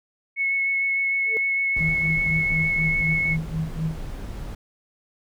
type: tone with vibrato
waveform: sine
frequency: 2196 Hz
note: C#7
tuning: 17 cents flat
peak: -20 dBFS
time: 0.36-3.37 s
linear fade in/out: 50 ms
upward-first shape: sine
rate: 6.6 Hz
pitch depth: 10 cents each way
type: tone with exponential growth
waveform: sine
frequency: 444.3 Hz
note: A4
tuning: 17 cents sharp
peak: -24 dBFS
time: 1.22-1.37 s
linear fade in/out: 0 ms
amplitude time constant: 32 ms
type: noise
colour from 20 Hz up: brown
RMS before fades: -33 dBFS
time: 1.76-4.55 s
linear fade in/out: 5 ms
type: tone with tremolo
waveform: sine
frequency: 159.4 Hz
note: D#3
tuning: 42 cents sharp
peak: -21 dBFS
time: 1.79-3.99 s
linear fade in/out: 20 ms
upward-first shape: triangle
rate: 4 Hz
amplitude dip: 100%
effects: none